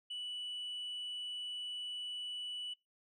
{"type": "tone", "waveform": "sine", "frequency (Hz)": 2960, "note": "F#7", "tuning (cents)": 0, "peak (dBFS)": -37, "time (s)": [0.1, 2.74], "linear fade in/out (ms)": 10, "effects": ["noise-tail reverb RT60 0.2 s tail -24 dB re dry", "tanh soft clip ceiling -38 dBFS"]}